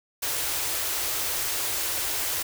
white band-stop noise, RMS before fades -28 dBFS, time 0.22-2.43 s, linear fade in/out 10 ms, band 140 to 280 Hz, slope 96 dB/octave, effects none

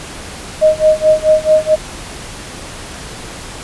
sine tone with tremolo, 622.3 Hz, D#5, in tune, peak -4 dBFS, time 0.61-1.76 s, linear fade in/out 20 ms, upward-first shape sine, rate 4.6 Hz, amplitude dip 95%, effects pink hiss -29 dBFS RMS until 3.63 s + resampled to 24000 Hz

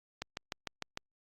click train, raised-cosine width 0.2 ms, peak -19 dBFS, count 6, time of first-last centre 0.22-0.974 s, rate 6.63 Hz, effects Opus 48 kbps

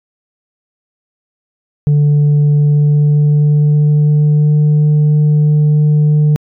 sine tone with pitch glide, 146.83 to 150.26 Hz, D3 to D3, 0 to +40 cents, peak -4 dBFS, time 1.87-6.36 s, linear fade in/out 0 ms, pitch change +40 cents, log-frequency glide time 2.53-4.7 s, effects tanh soft clip ceiling -6 dBFS

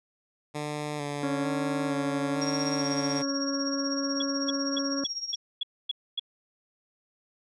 10% pulse tone with vibrato, 146.83 Hz, D3, in tune, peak -23 dBFS, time 0.54-3.23 s, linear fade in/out 20 ms, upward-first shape square, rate 1.1 Hz, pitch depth 26 cents each way
harmonic tone, 277.2 Hz, C#4, in tune, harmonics 1 / 2 / 4 / 5 / 6, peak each -29 / -35 / -41 / -43 / -45 dBFS, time 1.23-5.04 s, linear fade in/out 2 ms
sine tone with tremolo, 5588 Hz, F8, in tune, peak -28 dBFS, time 2.41-5.36 s, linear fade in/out 10 ms, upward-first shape triangle, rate 16 Hz, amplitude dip 85%
sine tone bursts, 3368 Hz, G#7, 24 cents sharp, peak -26 dBFS, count 8, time 4.2-6.196 s, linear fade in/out 5 ms, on 22 ms, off 260 ms
effects resampled to 24000 Hz

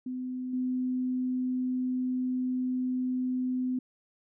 sine tone with level steps, 254 Hz, B3, 49 cents sharp, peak -32 / -27 dBFS, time 0.06-3.79 s, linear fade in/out 5 ms, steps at 0.53 s, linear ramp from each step 5 ms, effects none

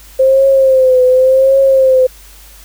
sine tone with vibrato, 524 Hz, C5, 2 cents sharp, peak -5 dBFS, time 0.19-2.07 s, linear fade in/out 10 ms, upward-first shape triangle, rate 0.89 Hz, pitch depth 67 cents each way, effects added 50 Hz sine -38 dBFS peak until 2.64 s + white hiss -40 dBFS RMS until 2.64 s

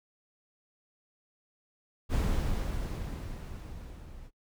brown noise with level ramp, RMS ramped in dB -26 to -49 dBFS, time 2.09-4.31 s, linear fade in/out 50 ms, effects noise-tail reverb RT60 0.1 s tail -24 dB re dry

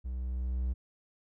triangle tone with level ramp, 62.7 Hz, B1, 27 cents sharp, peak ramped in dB -32 to -26 dBFS, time 0.04-0.74 s, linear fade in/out 20 ms, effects none

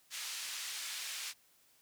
pink band-pass noise, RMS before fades -42 dBFS, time 0.1-1.34 s, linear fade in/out 50 ms, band 2500 to 9300 Hz, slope 12 dB/octave, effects white hiss -68 dBFS RMS until 1.81 s

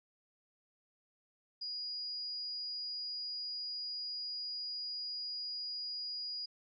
sine tone, 4887 Hz, D#8, 32 cents flat, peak -38 dBFS, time 1.61-6.46 s, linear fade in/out 10 ms, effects none

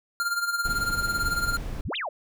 square tone with tremolo, 1396.9 Hz, F6, in tune, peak -23 dBFS, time 0.2-1.57 s, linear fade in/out 0 ms, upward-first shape sine, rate 18 Hz, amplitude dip 65%
brown noise, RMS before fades -32 dBFS, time 0.65-1.81 s, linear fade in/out 2 ms
sine exponential two-way sweep, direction up then down, 50.3 to 3900 to 532 Hz, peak -28 dBFS, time 1.85-2.09 s, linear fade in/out 5 ms, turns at 1.96 s
effects none

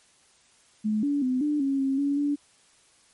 sine tone with pitch steps, 214 / 286.5 / 255 / 296.6 / 273.8 / 269.9 / 282.9 / 288.7 Hz, A3 / D4 / C4 / D4 / C#4 / C#4 / C#4 / D4, -48 / -43 / -44 / +17 / -21 / -46 / +35 / -30 cents, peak -22 dBFS, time 0.84-2.36 s, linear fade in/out 20 ms, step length 190 ms, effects white hiss -60 dBFS RMS until 3.13 s + MP3 48 kbps

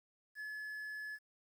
triangle tone with quantisation, 1712 Hz, A6, 48 cents flat, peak -40 dBFS, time 0.35-1.19 s, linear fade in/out 50 ms, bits 11, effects none

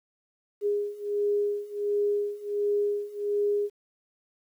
sine beating tone pair, 410 / 411.4 Hz, G#4 / G#4, -22 / -16 cents, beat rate 1.4 Hz, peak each -29 / -27 dBFS, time 0.61-3.7 s, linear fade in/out 50 ms, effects 10-bit

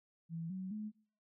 sine tone with pitch steps, 165.2 / 187.59 / 213 Hz, E3 / F#3 / G#3, +4 / +24 / +44 cents, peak -39 dBFS, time 0.29-0.92 s, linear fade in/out 50 ms, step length 210 ms, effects noise-tail reverb RT60 0.6 s tail -25 dB re dry

